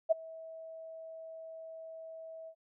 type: tone with ADSR envelope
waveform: sine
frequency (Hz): 648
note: E5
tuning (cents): -30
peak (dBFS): -20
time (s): 0.09-2.55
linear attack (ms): 25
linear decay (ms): 15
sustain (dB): -24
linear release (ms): 73
effects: none